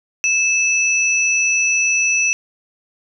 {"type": "tone pair together", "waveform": "sine", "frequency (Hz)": [2622, 5893], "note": ["E7", "F#8"], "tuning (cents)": [-10, -8], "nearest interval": "octave + major second", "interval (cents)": 1402, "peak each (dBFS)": [-15, -19], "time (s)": [0.24, 2.33], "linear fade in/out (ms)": 0, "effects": []}